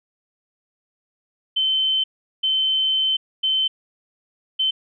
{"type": "tone bursts at uneven times", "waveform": "sine", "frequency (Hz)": 3077, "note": "G7", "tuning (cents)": -33, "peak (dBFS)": -17, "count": 4, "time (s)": [[1.56, 2.04], [2.43, 3.17], [3.43, 3.68], [4.59, 4.71]], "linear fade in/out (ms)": 10, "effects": []}